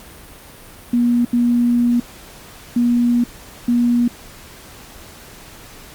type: tone bursts at uneven times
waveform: sine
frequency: 240 Hz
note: B3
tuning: 49 cents flat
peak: -12 dBFS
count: 4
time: 0.93-1.25 / 1.33-2 / 2.76-3.24 / 3.68-4.08 s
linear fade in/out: 5 ms
effects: pink hiss -40 dBFS RMS until 5.94 s + Opus 48 kbps